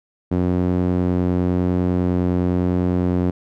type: tone with band-pass filter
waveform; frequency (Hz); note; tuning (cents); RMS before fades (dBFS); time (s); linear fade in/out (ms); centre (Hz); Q
sawtooth; 89.9; F#2; -49; -19; 0.31-3.31; 10; 260; 1.1
effects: none